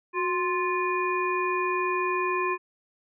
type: harmonic tone with a mistuned harmonic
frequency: 349.2 Hz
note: F4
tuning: in tune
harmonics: 1 / 3 / 5 / 7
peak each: -28 / -27 / -35 / -32 dBFS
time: 0.13-2.58 s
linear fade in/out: 50 ms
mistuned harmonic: 1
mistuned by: +83 cents
effects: none